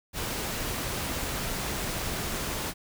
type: noise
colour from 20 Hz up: pink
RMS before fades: -32 dBFS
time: 0.13-2.74 s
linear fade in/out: 50 ms
effects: none